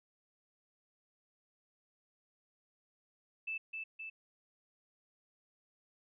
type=tone with echo; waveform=sine; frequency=2636 Hz; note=E7; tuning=1 cent flat; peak=-36 dBFS; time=3.47-3.58 s; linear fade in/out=10 ms; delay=260 ms; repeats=2; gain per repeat=-3 dB; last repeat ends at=4.1 s; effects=none